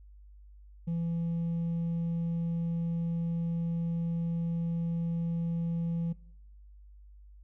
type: tone with hard clipping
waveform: triangle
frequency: 167.9 Hz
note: E3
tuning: 32 cents sharp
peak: -28 dBFS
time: 0.87-6.13 s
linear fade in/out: 10 ms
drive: 1 dB
effects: noise-tail reverb RT60 0.7 s tail -22 dB re dry + added 50 Hz sine -50 dBFS peak until 7.43 s